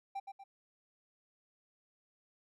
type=tone with echo; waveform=triangle; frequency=786 Hz; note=G5; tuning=4 cents sharp; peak=-35 dBFS; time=0.15-0.2 s; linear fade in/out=10 ms; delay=120 ms; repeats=2; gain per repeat=-6 dB; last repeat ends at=0.44 s; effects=none